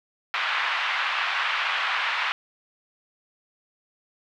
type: band-pass noise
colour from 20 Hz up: pink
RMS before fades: -26 dBFS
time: 0.34-2.32 s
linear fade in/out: 0 ms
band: 1000 to 3200 Hz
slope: 24 dB/octave
effects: none